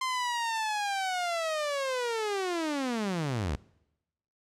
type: linear sweep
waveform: sawtooth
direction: down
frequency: 1046.5 to 62.9 Hz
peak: -25 dBFS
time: 0.01-3.56 s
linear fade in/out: 5 ms
effects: noise-tail reverb RT60 0.9 s tail -23 dB re dry + low-pass 8000 Hz 12 dB/octave